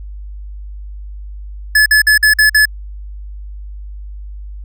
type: tone bursts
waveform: square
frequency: 1718 Hz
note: A6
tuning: 42 cents flat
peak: -7 dBFS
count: 6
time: 1.75-2.655 s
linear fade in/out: 5 ms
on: 110 ms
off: 49 ms
effects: added 50 Hz sine -26 dBFS peak until 4.64 s